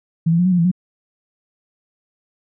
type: tone with pitch steps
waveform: sine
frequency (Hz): 164.1 / 168.1 / 178.1 / 186.3 / 177.7 / 167.4 / 182.2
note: E3 / E3 / F3 / F#3 / F3 / E3 / F#3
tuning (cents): -8 / +34 / +34 / +12 / +30 / +27 / -26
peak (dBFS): -12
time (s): 0.26-0.715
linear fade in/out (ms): 10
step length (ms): 65
effects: none